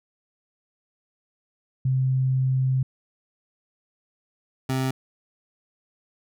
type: tone pair in turn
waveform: sine / 25% pulse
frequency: 130.81 / 131.33 Hz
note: C3 / C3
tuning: 0 / +7 cents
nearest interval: unison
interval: 7 cents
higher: second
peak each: -19 dBFS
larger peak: neither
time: 1.85-2.83 / 4.69-4.91 s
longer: first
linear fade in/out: 5 ms
effects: none